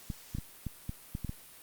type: clicks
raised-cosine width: 5 ms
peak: -23 dBFS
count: 8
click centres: 0.102 / 0.35 / 0.385 / 0.667 / 0.894 / 1.151 / 1.247 / 1.294 s
effects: white hiss -53 dBFS RMS until 1.62 s + Opus 48 kbps